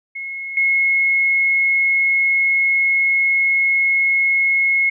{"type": "tone with level steps", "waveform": "sine", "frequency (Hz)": 2171, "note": "C#7", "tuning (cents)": -37, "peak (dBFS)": [-25, -13], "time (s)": [0.15, 4.9], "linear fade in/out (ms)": 10, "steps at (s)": 0.57, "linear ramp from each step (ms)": 2, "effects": []}